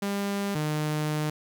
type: tone pair in turn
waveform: sawtooth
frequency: 200.3 / 152.2 Hz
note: G3 / D#3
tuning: +38 / -38 cents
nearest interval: perfect fourth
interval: 476 cents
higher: first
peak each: -23 / -22 dBFS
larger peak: second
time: 0.02-0.55 / 0.55-1.3 s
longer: second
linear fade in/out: 5 ms
effects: 10-bit